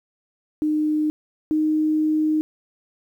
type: tone pair in turn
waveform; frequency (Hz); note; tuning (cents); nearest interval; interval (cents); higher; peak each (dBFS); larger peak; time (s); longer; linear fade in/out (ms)
sine; 305.4 / 309.3; D#4 / D#4; -32 / -10; unison; 22; second; -18 / -17; second; 0.62-1.1 / 1.51-2.41; second; 0
effects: 9-bit